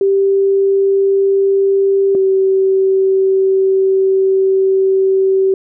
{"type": "tone pair in turn", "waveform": "sine", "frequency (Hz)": [392, 383.7], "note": ["G4", "G4"], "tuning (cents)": [0, -37], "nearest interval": "unison", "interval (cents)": 37, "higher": "first", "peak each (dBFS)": [-9, -9], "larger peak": "neither", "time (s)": [[0.01, 2.15], [2.15, 5.54]], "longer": "second", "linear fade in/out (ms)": 2, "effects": []}